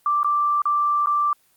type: tone with dropouts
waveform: sine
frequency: 1174.7 Hz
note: D6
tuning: in tune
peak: -17 dBFS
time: 0.06-1.33 s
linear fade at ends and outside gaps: 2 ms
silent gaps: 0.232-0.245 / 0.619-0.655 / 1.06-1.07 s
effects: white hiss -61 dBFS RMS until 1.56 s + Opus 32 kbps